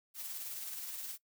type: noise with tremolo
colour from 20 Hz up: blue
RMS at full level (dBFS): -41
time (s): 0.14-1.18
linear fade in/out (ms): 50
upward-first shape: triangle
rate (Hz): 19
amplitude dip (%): 40
effects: noise-tail reverb RT60 0.1 s tail -21 dB re dry